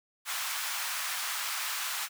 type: high-pass noise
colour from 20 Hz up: pink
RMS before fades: -34 dBFS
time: 0.25-2.09 s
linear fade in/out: 50 ms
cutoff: 1000 Hz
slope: 24 dB/octave
effects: none